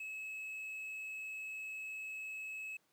triangle tone with quantisation, 2583 Hz, E7, 36 cents flat, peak -40 dBFS, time 0-2.77 s, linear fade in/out 5 ms, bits 11, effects pink hiss -75 dBFS RMS until 2.92 s + high-pass 200 Hz 12 dB/octave

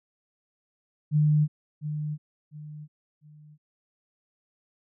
sine tone with echo, 150.8 Hz, D3, 46 cents sharp, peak -18 dBFS, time 1.11-1.48 s, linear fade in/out 50 ms, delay 700 ms, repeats 3, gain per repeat -10 dB, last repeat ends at 3.58 s, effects none

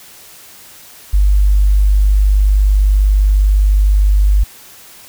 sine tone, 49.87 Hz, G1, 30 cents sharp, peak -7 dBFS, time 1.13-4.44 s, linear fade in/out 10 ms, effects white hiss -39 dBFS RMS until 5.08 s

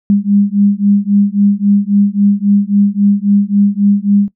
sine beating tone pair, 200.3 / 204 Hz, G3 / G#3, +38 / -31 cents, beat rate 3.7 Hz, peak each -11 dBFS, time 0.1-4.28 s, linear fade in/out 0 ms, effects noise-tail reverb RT60 0.1 s tail -19 dB re dry

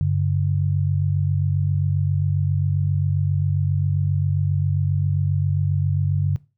sine tone pair together, 95.83 / 143.3 Hz, G2 / D3, -39 / -42 cents, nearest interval perfect fifth, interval 697 cents, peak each -20 dBFS, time 0.01-6.36 s, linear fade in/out 0 ms, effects noise-tail reverb RT60 0.3 s tail -20 dB re dry

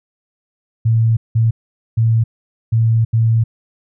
sine tone bursts at uneven times, 113.4 Hz, A#2, 47 cents flat, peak -10 dBFS, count 5, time 0.85-1.17 / 1.35-1.51 / 1.97-2.24 / 2.72-3.05 / 3.13-3.44 s, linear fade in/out 10 ms, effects none

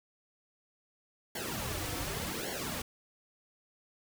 pink noise with flanger, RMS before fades -37 dBFS, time 1.35-2.82 s, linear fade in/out 5 ms, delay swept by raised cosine 0.8 to 5 ms, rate 0.87 Hz, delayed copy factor -1, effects none

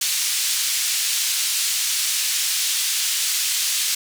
white band-pass noise, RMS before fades -22 dBFS, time 0.01-3.95 s, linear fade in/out 5 ms, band 2800 to 8500 Hz, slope 12 dB/octave, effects none

